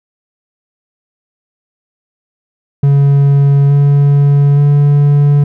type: tone with pitch steps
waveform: triangle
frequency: 140.6 / 142.4 / 144.22 Hz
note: C#3 / C#3 / D3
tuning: +25 / +47 / -31 cents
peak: -3 dBFS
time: 2.83-5.44 s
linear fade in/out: 5 ms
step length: 870 ms
effects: none